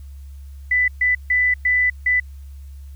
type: tone bursts at uneven times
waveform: sine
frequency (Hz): 1992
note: B6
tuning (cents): +14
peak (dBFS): -14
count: 5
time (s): 0.71-0.88 / 1.01-1.15 / 1.3-1.54 / 1.65-1.9 / 2.06-2.2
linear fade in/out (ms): 5
effects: added 69 Hz sine -34 dBFS peak until 2.95 s + white hiss -59 dBFS RMS until 2.95 s